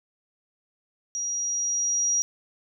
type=tone with level ramp; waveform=sine; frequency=5740 Hz; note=F8; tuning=47 cents sharp; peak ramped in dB=-27 to -20 dBFS; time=1.15-2.22 s; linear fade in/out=0 ms; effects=none